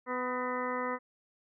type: harmonic tone with a mistuned harmonic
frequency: 250.2 Hz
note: B3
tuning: 23 cents sharp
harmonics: 1 / 2 / 3 / 4 / 5 / 6 / 7 / 8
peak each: -39 / -36 / -46 / -37 / -38 / -47 / -43 / -43 dBFS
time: 0.06-0.99 s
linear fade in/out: 50 ms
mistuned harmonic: 7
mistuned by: +54 cents
effects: none